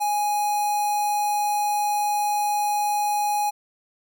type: tone with notch filter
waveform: square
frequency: 830.6 Hz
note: G#5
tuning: in tune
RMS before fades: -23 dBFS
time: 0-3.51 s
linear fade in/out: 20 ms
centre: 3100 Hz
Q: 1
effects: none